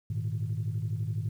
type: chord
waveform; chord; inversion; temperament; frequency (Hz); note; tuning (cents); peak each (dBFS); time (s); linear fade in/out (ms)
sine; Ab suspended second; none; equal with one note detuned; 103.83 / 115.8 / 155.56; Ab2 / Bb2 / Eb3; 0 / -11 / 0; -31 / -32 / -35; 0.1-1.29; 5
effects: tanh soft clip ceiling -23 dBFS + 10-bit